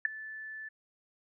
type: tone with ADSR envelope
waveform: sine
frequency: 1749 Hz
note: A6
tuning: 11 cents flat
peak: -20 dBFS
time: 0.05-0.69 s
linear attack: 3 ms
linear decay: 9 ms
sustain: -20 dB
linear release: 11 ms
effects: none